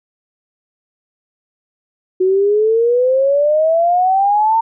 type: exponential sweep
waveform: sine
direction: up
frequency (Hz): 366.9 to 915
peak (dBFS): -10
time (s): 2.2-4.61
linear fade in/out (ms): 10
effects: none